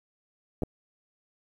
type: clicks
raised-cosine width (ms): 2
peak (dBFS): -17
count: 2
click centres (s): 0.622 / 0.634
effects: 9-bit